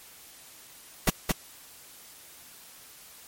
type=noise with echo; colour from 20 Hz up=pink; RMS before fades=-21 dBFS; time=1.07-1.1 s; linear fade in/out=5 ms; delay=220 ms; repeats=1; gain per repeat=-3 dB; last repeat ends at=1.32 s; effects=white hiss -50 dBFS RMS until 3.27 s + MP3 64 kbps